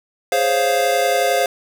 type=chord; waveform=square; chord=Db major seventh; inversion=second; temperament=equal; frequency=415.3 / 523.3 / 554.4 / 698.5 Hz; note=Ab4 / C5 / Db5 / F5; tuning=0 / 0 / 0 / 0 cents; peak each=-25 / -20 / -25 / -19 dBFS; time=0.32-1.46 s; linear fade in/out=2 ms; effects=none